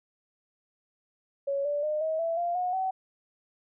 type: tone with pitch steps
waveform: sine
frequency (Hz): 557 / 582 / 608.1 / 635.4 / 663.9 / 693.7 / 724.8 / 757.4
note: C#5 / D5 / D#5 / D#5 / E5 / F5 / F#5 / F#5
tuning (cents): +8 / -16 / -40 / +36 / +12 / -12 / -36 / +40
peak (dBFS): -26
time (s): 1.47-2.91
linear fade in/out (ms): 10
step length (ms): 180
effects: none